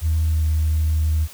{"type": "tone with pitch glide", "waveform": "sine", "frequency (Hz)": [79.5, 78.04], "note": ["D#2", "D#2"], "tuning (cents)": [38, 6], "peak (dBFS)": -15, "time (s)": [0.01, 1.28], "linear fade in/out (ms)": 50, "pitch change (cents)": -32, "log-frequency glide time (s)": [0.31, 0.39], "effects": ["tanh soft clip ceiling -12 dBFS", "white hiss -42 dBFS RMS until 1.33 s"]}